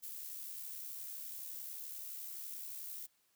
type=noise with amplitude modulation; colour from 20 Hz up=violet; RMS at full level=-44 dBFS; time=0.02-3.07 s; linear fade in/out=20 ms; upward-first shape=sine; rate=71.6 Hz; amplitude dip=40%; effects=white hiss -75 dBFS RMS until 3.35 s + high-pass 80 Hz 12 dB/octave